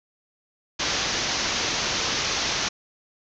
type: low-pass noise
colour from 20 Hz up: white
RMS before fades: -26 dBFS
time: 0.79-2.69 s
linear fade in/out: 10 ms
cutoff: 6500 Hz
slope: 96 dB/octave
effects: none